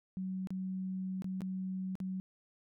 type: tone with dropouts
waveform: sine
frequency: 187.7 Hz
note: F#3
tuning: 25 cents sharp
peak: -35 dBFS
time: 0.17-2.2 s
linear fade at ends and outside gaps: 0 ms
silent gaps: 0.472-0.505 / 1.221-1.244 / 1.407-1.418 / 1.954-2.002 s
effects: none